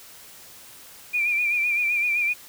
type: tone with vibrato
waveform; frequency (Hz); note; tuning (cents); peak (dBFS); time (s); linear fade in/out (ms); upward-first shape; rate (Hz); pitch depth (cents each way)
sine; 2397; D7; +35; -20; 1.13-2.34; 20; sine; 7.8; 51
effects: white hiss -46 dBFS RMS until 2.48 s